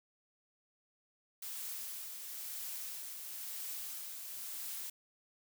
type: noise with tremolo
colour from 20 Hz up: blue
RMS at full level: -42 dBFS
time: 1.42-4.9 s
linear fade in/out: 5 ms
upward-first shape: triangle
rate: 0.99 Hz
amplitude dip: 40%
effects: none